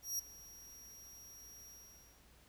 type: tone with ADSR envelope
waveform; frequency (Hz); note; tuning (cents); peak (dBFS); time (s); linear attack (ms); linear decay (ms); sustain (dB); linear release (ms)
sawtooth; 5680; F8; +28; -32; 0.02-2.24; 170; 8; -19; 550
effects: added 60 Hz sine -66 dBFS peak until 2.48 s + pink hiss -66 dBFS RMS until 2.48 s